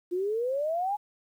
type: exponential sweep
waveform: sine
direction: up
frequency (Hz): 345.6 to 847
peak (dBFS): -26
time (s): 0.11-0.97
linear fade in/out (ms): 20
effects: 10-bit